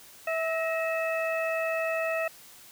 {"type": "harmonic tone with a mistuned harmonic", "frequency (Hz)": 651, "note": "E5", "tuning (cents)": -22, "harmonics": [1, 2, 3, 4], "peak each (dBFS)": [-28, -36, -35, -34], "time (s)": [0.27, 2.28], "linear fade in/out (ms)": 5, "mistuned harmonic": 3, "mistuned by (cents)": -60, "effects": ["white hiss -51 dBFS RMS until 2.71 s"]}